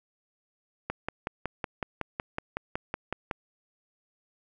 click train, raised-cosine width 0.5 ms, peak -15 dBFS, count 14, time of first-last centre 0.9-3.312 s, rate 5.39 Hz, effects none

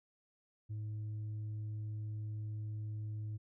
sine tone with tanh clipping, 106.9 Hz, A2, 49 cents flat, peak -39 dBFS, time 0.69-3.38 s, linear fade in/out 20 ms, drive 2 dB, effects none

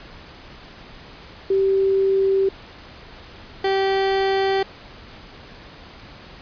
sine / 30% pulse tone pair in turn, 387.8 / 387.8 Hz, G4 / G4, -19 / -19 cents, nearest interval unison, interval 0 cents, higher neither, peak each -15 dBFS, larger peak neither, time 1.5-2.49 / 3.64-4.63 s, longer neither, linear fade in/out 5 ms, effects pink hiss -42 dBFS RMS until 6.41 s + resampled to 11025 Hz

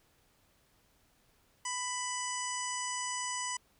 harmonic tone with a mistuned harmonic, 993 Hz, B5, 9 cents sharp, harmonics 1 / 2 / 3 / 5 / 6 / 7 / 8 / 9, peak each -38 / -42 / -44 / -46 / -42 / -45 / -42 / -48 dBFS, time 1.65-3.57 s, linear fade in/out 5 ms, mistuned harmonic 9, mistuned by +32 cents, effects pink hiss -69 dBFS RMS until 3.79 s

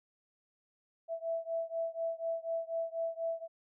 sine beating tone pair, 659.3 / 663.4 Hz, E5 / E5, 0 / +11 cents, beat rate 4.1 Hz, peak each -36 / -37 dBFS, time 1.08-3.48 s, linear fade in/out 50 ms, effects none

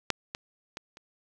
clicks, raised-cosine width 0.2 ms, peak -7 / -17 / -20 / -30 dBFS, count 4, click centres 0.103 / 0.349 / 0.771 / 0.971 s, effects none

